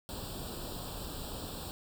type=noise with comb filter; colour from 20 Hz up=pink; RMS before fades=-41 dBFS; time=0.09-1.71 s; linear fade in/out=0 ms; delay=0.24 ms; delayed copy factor=+0.9; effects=none